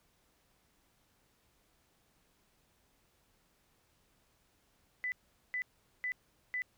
sine tone bursts, 1997 Hz, B6, 19 cents sharp, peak -33 dBFS, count 4, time 5.04-6.62 s, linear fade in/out 0 ms, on 80 ms, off 420 ms, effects pink hiss -72 dBFS RMS until 6.77 s

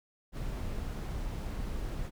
brown noise, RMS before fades -36 dBFS, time 0.32-2.11 s, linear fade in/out 50 ms, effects none

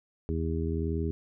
harmonic tone, 81.2 Hz, E2, 26 cents flat, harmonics 1 / 2 / 3 / 4 / 5, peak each -30 / -35 / -36 / -37 / -35 dBFS, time 0.29-1.11 s, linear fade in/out 0 ms, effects none

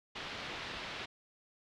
white low-pass noise, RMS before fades -43 dBFS, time 0.15-1.06 s, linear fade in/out 10 ms, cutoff 3800 Hz, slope 24 dB/octave, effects none

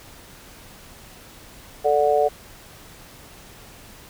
sine chord, D major, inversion second, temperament just, 440.5 / 587.3 / 734.2 Hz, A4 / D5 / F#5, +2 / 0 / -14 cents, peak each -20 dBFS, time 1.84-2.29 s, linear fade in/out 20 ms, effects pink hiss -45 dBFS RMS until 4.09 s

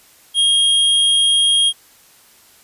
square tone, 3251 Hz, G#7, 38 cents flat, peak -12 dBFS, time 0.34-1.73 s, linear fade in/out 50 ms, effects white hiss -49 dBFS RMS until 2.63 s + resampled to 32000 Hz

